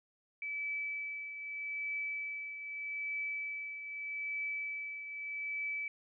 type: tone with tremolo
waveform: sine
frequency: 2303 Hz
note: D7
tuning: 34 cents flat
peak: -34 dBFS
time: 0.42-5.88 s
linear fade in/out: 2 ms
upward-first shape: triangle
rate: 0.81 Hz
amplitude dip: 60%
effects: none